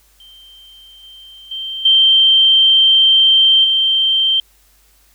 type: tone with level steps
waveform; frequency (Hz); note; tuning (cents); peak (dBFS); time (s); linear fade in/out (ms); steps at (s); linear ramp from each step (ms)
sine; 3136; G7; 0; -39 / -36 / -22 / -7 / -11; 0.2-4.4; 2; 1.03 / 1.51 / 1.85 / 3.64; 5
effects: added 50 Hz sine -54 dBFS peak until 5.14 s + white hiss -54 dBFS RMS until 5.14 s